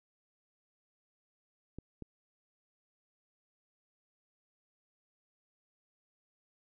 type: clicks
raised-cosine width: 3 ms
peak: -30 dBFS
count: 2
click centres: 1.786 / 2.023 s
effects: none